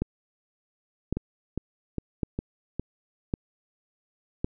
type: two click trains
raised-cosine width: 3 ms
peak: -16 / -13 dBFS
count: 5 / 5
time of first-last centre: 1.17-2.796 / 0.02-4.445 s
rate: 2.46 / 0.904 Hz
effects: none